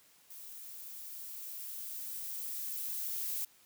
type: noise with level ramp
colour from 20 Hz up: violet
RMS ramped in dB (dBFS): -49 to -36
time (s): 0.3-3.45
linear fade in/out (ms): 5
effects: white hiss -64 dBFS RMS until 3.65 s + high-pass 60 Hz 12 dB/octave